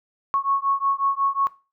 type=beating tone pair; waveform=sine; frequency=1100 / 1105.5 Hz; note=C#6 / C#6; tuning=-14 / -5 cents; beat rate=5.5 Hz; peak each=-23 dBFS; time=0.34-1.47 s; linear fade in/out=0 ms; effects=noise-tail reverb RT60 0.3 s tail -18 dB re dry